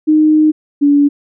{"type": "tone pair in turn", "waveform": "sine", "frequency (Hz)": [308.2, 286.9], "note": ["D#4", "D4"], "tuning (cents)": [-16, -40], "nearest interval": "minor second", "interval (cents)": 124, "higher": "first", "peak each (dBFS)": -6, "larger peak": "neither", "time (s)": [[0.07, 0.52], [0.81, 1.09]], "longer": "first", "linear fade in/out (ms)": 20, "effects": []}